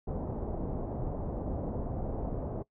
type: low-pass noise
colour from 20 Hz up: pink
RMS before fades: -35 dBFS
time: 0.07-2.63 s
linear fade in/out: 10 ms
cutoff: 730 Hz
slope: 24 dB/octave
effects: noise-tail reverb RT60 0.1 s tail -20 dB re dry